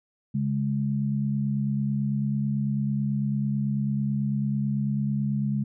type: tone pair together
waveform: sine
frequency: 138.62 / 207.7 Hz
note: C#3 / G#3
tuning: 0 / 0 cents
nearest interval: perfect fifth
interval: 700 cents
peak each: -26 dBFS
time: 0.34-5.64 s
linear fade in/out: 10 ms
effects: none